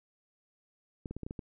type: clicks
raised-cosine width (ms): 3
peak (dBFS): -26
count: 7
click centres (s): 1.058 / 1.11 / 1.166 / 1.233 / 1.265 / 1.309 / 1.392
effects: none